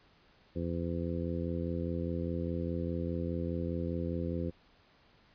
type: harmonic tone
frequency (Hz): 84.9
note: F2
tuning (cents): -48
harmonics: 1 / 2 / 3 / 4 / 5 / 6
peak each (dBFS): -37 / -37 / -39 / -40 / -44 / -41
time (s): 0.55-4.51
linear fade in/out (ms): 20
effects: pink hiss -64 dBFS RMS until 5.34 s + resampled to 11025 Hz